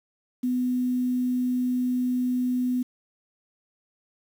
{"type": "tone with quantisation", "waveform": "sine", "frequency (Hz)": 250, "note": "B3", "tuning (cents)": 21, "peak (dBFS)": -22, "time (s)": [0.43, 2.83], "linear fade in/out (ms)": 10, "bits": 8, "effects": []}